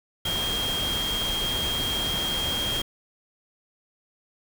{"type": "tone in noise", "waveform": "sine", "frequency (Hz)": 3228, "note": "G#7", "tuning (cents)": -50, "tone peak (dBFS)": -26, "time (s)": [0.25, 2.82], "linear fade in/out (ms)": 5, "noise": "pink", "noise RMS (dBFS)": -31, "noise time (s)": [0.25, 2.82], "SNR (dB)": 2, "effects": []}